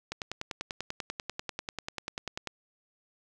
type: click train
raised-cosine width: 0.2 ms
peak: -17 dBFS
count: 25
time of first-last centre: 0.12-2.473 s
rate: 10.2 Hz
effects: none